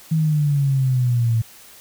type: exponential sweep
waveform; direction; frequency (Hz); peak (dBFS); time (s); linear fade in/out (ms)
sine; down; 161.6 to 111.9; -15; 0.11-1.42; 10
effects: white hiss -45 dBFS RMS until 1.8 s